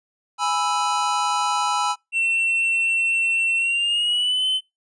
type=chord; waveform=square; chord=E major; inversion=first; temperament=equal; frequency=830.6 / 987.8 / 1318.5 Hz; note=G#5 / B5 / E6; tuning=0 / 0 / 0 cents; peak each=-25 dBFS; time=0.38-1.96 s; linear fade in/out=50 ms
type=tone with pitch glide; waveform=triangle; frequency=2702 to 3050 Hz; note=E7 to G7; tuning=+42 to -48 cents; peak=-17 dBFS; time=2.12-4.61 s; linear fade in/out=50 ms; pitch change=+210 cents; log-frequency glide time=3.57-4.46 s
effects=noise-tail reverb RT60 0.2 s tail -25 dB re dry + resampled to 22050 Hz